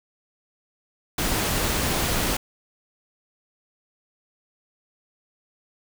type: noise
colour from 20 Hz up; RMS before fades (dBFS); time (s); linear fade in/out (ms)
pink; -24; 1.18-2.37; 5
effects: none

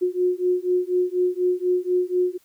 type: beating tone pair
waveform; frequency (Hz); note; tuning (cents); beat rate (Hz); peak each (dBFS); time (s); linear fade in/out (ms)
sine; 359.6 / 363.7; F#4 / F#4; -49 / -30; 4.1; -22; 0.01-2.38; 20
effects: white hiss -61 dBFS RMS until 2.44 s

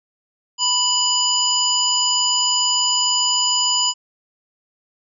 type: harmonic tone with a mistuned harmonic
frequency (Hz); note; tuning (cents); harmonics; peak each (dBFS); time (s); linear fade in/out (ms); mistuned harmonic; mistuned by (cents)
987.8; B5; 0; 1 / 3 / 5 / 7; -24 / -20 / -21 / -21; 0.58-3.94; 50; 7; +27
effects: none

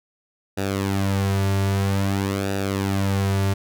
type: tone with flanger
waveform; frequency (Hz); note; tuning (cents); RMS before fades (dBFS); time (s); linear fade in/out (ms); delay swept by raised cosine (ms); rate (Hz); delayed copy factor
sawtooth; 98; G2; 0; -22; 0.57-3.54; 10; 0.93 to 3.93; 0.51; -0.7
effects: none

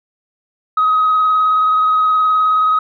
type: tone with vibrato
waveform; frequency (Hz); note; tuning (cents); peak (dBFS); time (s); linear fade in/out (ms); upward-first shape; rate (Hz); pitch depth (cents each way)
sine; 1264; D#6; +27; -9; 0.77-2.79; 5; sine; 19; 14
effects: tanh soft clip ceiling -7 dBFS

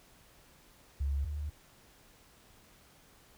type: tone pair in turn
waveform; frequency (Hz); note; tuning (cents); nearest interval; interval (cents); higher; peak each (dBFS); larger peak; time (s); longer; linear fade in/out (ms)
sine; 69.8 / 74.09; C#2 / D2; +13 / +16; minor second; 103; second; -29 / -34; first; 1-1.25 / 1.25-1.5; neither; 10
effects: pink hiss -61 dBFS RMS until 3.37 s

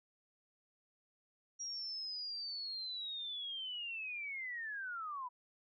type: linear sweep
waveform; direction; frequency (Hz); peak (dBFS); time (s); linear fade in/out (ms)
sine; down; 5700 to 965; -40; 1.59-5.29; 20
effects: none

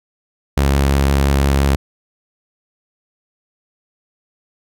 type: tone with vibrato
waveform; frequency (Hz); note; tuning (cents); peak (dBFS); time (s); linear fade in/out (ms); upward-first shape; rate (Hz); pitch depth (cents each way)
sawtooth; 69.2; C#2; -2; -8; 0.57-1.76; 5; sine; 5.9; 13
effects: none

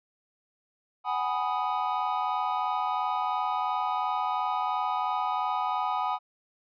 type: chord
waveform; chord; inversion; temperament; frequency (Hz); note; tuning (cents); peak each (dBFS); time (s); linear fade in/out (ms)
triangle; G# minor seventh; third; equal with one note detuned; 747.7 / 830.6 / 987.8 / 1244.5; F#5 / G#5 / B5 / D#6; +18 / 0 / 0 / 0; -30; 1.04-6.19; 50
effects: resampled to 11025 Hz

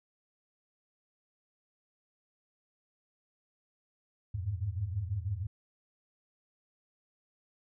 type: tone cluster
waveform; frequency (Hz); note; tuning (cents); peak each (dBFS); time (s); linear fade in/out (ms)
sine; 85.6 / 99.7 / 105.9; F2 / G2 / G#2; -34 / +30 / +34; -37 / -36 / -36; 4.34-5.47; 10
effects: none

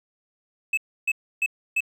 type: tone bursts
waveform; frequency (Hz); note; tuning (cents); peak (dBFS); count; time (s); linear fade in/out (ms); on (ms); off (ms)
triangle; 2602; E7; -23; -18; 4; 0.73-1.806; 5; 44; 300
effects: none

